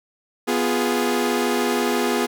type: chord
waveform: sawtooth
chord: F diminished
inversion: second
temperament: equal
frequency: 246.9 / 349.2 / 415.3 Hz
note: Cb4 / F4 / Ab4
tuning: 0 / 0 / 0 cents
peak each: -19 / -21 / -19 dBFS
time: 0.47-2.27 s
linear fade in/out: 20 ms
effects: none